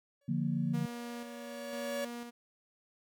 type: tone with exponential growth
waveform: 45% pulse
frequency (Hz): 566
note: C#5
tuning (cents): +36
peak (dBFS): -33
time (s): 0.21-2.05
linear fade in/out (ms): 5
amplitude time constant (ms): 400
type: chord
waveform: sine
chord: Bb major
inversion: first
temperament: equal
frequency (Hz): 146.83 / 174.61 / 233.1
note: D3 / F3 / Bb3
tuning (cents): 0 / 0 / 0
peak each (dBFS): -34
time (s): 0.28-0.86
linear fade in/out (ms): 10
type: tone with tremolo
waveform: sawtooth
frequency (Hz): 238.4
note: A#3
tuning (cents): +39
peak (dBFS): -36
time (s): 0.73-2.31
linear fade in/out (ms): 20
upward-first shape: square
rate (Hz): 1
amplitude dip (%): 40
effects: none